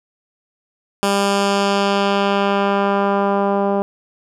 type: tone with low-pass filter sweep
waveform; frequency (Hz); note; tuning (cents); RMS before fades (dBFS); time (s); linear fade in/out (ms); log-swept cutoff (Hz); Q
10% pulse; 199.4; G3; +30; -17; 1.03-3.82; 0; 11000 to 710; 0.95
effects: none